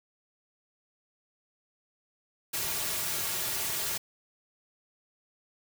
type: noise with comb filter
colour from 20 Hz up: white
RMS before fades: -32 dBFS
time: 2.53-3.98 s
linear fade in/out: 10 ms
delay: 3.9 ms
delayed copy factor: -0.65
effects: none